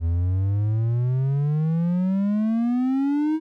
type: exponential sweep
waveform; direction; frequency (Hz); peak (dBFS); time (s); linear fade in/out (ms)
triangle; up; 81.2 to 320; -17; 0-3.4; 50
effects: none